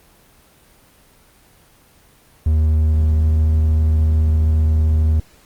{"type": "tone with pitch glide", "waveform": "triangle", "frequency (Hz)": [77.78, 78.28], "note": ["D#2", "D#2"], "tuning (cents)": [0, 11], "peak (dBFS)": -10, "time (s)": [2.46, 5.2], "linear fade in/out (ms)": 5, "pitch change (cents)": 11, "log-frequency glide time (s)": [3.17, 3.24], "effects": ["pink hiss -51 dBFS RMS until 5.45 s", "Opus 24 kbps"]}